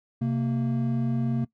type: tone pair together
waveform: triangle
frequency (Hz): 130.39 / 229.8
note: C3 / A#3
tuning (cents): -6 / -25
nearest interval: minor seventh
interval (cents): 981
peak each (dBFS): -24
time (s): 0.21-1.45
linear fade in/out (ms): 10
effects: noise-tail reverb RT60 0.1 s tail -19 dB re dry